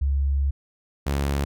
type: tone pair in turn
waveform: sine / sawtooth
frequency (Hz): 69.3 / 70.23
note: C#2 / C#2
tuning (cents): 0 / +23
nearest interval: unison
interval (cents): 23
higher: second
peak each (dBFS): -19 / -18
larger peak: second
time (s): 0.01-0.51 / 1.06-1.45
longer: first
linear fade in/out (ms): 10
effects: none